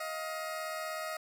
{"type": "tone pair together", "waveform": "20% pulse", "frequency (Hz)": [630, 706.3], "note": ["D#5", "F5"], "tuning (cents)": [21, 19], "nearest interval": "major second", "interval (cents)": 198, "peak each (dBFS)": [-32, -38], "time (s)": [0, 1.17], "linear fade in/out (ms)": 5, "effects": []}